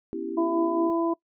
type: chord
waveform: sine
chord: C# half-diminished seventh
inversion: third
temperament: equal with one note detuned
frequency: 246.9 / 279.4 / 329.6 / 392 Hz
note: B3 / C#4 / E4 / G4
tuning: 0 / +14 / 0 / 0 cents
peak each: -38 / -37 / -32 / -34 dBFS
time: 0.13-0.9 s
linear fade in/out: 0 ms
type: harmonic tone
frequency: 334.2 Hz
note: E4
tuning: 24 cents sharp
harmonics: 1 / 2 / 3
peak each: -23 / -30 / -31 dBFS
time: 0.37-1.14 s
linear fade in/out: 10 ms
effects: noise-tail reverb RT60 0.1 s tail -22 dB re dry